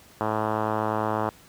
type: tone with low-pass filter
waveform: 5% pulse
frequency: 108.5 Hz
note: A2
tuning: 24 cents flat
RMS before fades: -26 dBFS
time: 0.21-1.29 s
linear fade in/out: 0 ms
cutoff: 1100 Hz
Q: 1.4
effects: pink hiss -52 dBFS RMS until 1.48 s + high-pass 60 Hz 12 dB/octave